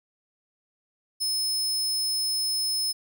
sawtooth tone, 5200 Hz, E8, 24 cents flat, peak -22 dBFS, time 1.2-2.93 s, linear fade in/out 20 ms, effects none

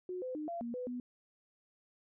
sine tone with pitch steps, 364.4 / 510 / 304.2 / 683 / 235.9 / 499.4 / 246.7 Hz, F#4 / C5 / D#4 / F5 / A#3 / B4 / B3, -26 / -44 / -39 / -39 / +21 / +19 / -2 cents, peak -37 dBFS, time 0.09-1 s, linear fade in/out 2 ms, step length 130 ms, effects none

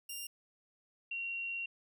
10% pulse / sine tone pair in turn, 2794 / 2748 Hz, F7 / F7, 0 / -29 cents, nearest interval unison, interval 29 cents, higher first, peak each -32 / -36 dBFS, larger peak first, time 0.09-0.27 / 1.11-1.66 s, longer second, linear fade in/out 5 ms, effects none

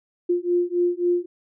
sine beating tone pair, 350 / 353.7 Hz, F4 / F4, +4 / +22 cents, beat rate 3.7 Hz, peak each -22 dBFS, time 0.29-1.26 s, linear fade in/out 10 ms, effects none

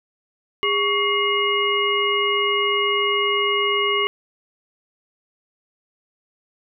sine tone cluster, 406.8 / 1123 / 2120 / 2880 Hz, G#4 / C#6 / C7 / F#7, -36 / +22 / +22 / -47 cents, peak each -23 dBFS, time 0.63-4.07 s, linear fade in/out 0 ms, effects none

